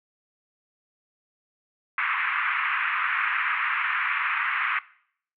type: band-pass noise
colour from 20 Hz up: pink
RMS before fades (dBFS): -26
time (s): 1.98-4.79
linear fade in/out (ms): 2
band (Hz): 1100 to 2500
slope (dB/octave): 48
effects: noise-tail reverb RT60 0.6 s tail -20 dB re dry